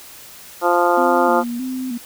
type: harmonic tone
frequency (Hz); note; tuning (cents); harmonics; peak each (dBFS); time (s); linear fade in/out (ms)
174.61; F3; 0; 2 / 3 / 4 / 5 / 6 / 7 / 8; -20 / -19 / -20 / -19 / -25 / -21 / -25; 0.61-1.44; 50
type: tone with vibrato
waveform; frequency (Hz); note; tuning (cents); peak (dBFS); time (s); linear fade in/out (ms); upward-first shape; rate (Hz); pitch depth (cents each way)
sine; 248.1; B3; +8; -22; 0.97-1.98; 10; square; 1.6; 67
effects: white hiss -40 dBFS RMS until 2.05 s